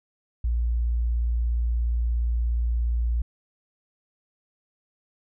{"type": "tone", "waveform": "sine", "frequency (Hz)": 58.5, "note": "A#1", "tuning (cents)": 7, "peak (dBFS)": -21, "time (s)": [0.44, 3.22], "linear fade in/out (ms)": 5, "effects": []}